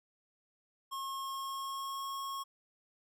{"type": "tone with pitch glide", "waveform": "square", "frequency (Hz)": [1080, 1092.5], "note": ["C#6", "C#6"], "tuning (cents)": [-45, -26], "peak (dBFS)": -38, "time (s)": [0.91, 2.44], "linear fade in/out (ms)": 20, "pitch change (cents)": 19, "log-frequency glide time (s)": [1.24, 2.07], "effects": []}